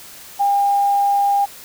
sine tone with quantisation, 804 Hz, G5, 44 cents sharp, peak -13 dBFS, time 0.39-1.46 s, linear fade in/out 20 ms, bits 7, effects white hiss -39 dBFS RMS until 1.64 s

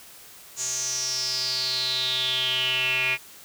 square tone with band-pass filter sweep, 128.2 Hz, C3, 35 cents flat, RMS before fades -26 dBFS, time 0.56-3.18 s, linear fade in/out 50 ms, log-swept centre 6900 to 2400 Hz, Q 8.6, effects white hiss -47 dBFS RMS until 3.44 s

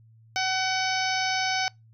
harmonic tone, 754 Hz, F#5, 32 cents sharp, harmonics 1 / 2 / 3 / 4 / 5 / 6 / 7 / 8, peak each -28 / -31 / -31 / -35 / -37 / -36 / -33 / -37 dBFS, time 0.36-1.68 s, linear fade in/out 0 ms, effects noise-tail reverb RT60 0.2 s tail -26 dB re dry + added 112 Hz sine -52 dBFS peak until 1.93 s

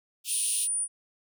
pink high-pass noise, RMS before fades -35 dBFS, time 0.24-0.68 s, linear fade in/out 50 ms, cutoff 2600 Hz, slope 96 dB/octave
sine tone, 9397 Hz, D9, in tune, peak -26 dBFS, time 0.27-0.88 s, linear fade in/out 50 ms
effects none

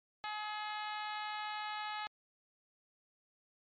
harmonic tone, 423.5 Hz, G#4, 34 cents sharp, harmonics 2 / 3 / 4 / 5 / 6 / 7 / 8 / 9 / 10, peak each -41 / -45 / -47 / -49 / -51 / -52 / -53 / -54 / -55 dBFS, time 0.24-2.07 s, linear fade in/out 0 ms, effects MP3 32 kbps

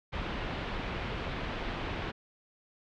pink low-pass noise, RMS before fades -36 dBFS, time 0.12-2.12 s, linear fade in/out 20 ms, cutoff 3400 Hz, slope 24 dB/octave, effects none

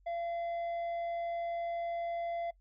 sine tone with tanh clipping, 683 Hz, F5, 39 cents flat, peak -35 dBFS, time 0.06-2.51 s, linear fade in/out 10 ms, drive 6 dB, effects noise-tail reverb RT60 0.1 s tail -22 dB re dry + added 46 Hz sine -62 dBFS peak until 2.6 s

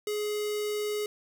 square tone with notch filter, 419.7 Hz, G#4, 18 cents sharp, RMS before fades -31 dBFS, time 0.07-1.06 s, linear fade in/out 2 ms, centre 970 Hz, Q 0.69, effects 11-bit

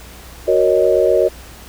sine chord, D# minor seventh, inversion first, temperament equal, 370 / 466.2 / 554.4 / 622.3 Hz, F#4 / A#4 / C#5 / D#5, 0 / 0 / 0 / 0 cents, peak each -16 dBFS, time 0.47-1.29 s, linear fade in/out 20 ms, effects added 60 Hz sine -38 dBFS peak until 1.68 s + pink hiss -39 dBFS RMS until 1.68 s

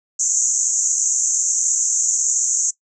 pink band-pass noise, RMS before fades -19 dBFS, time 0.19-2.71 s, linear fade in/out 10 ms, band 6300 to 7400 Hz, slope 96 dB/octave, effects noise-tail reverb RT60 0.1 s tail -20 dB re dry

